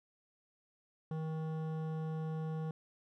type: tone with hard clipping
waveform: triangle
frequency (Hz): 158.4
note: D#3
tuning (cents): +31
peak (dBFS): -38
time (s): 1.11-2.71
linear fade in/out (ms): 2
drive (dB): 17
effects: none